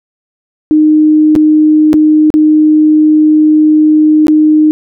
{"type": "tone with dropouts", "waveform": "sine", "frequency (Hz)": 307.3, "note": "D#4", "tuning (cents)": -21, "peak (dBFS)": -3, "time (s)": [0.71, 4.71], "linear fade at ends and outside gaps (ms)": 0, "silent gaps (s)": [[1.353, 1.361], [1.931, 1.94], [2.303, 2.34], [4.269, 4.282]], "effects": []}